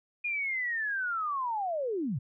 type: linear sweep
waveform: sine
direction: down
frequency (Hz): 2451 to 107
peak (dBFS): -29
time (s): 0.24-2.19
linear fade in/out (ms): 10
effects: none